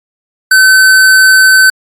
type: tone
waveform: square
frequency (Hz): 1528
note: G6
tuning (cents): -45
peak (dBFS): -3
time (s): 0.51-1.7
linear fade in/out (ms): 5
effects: AAC 48 kbps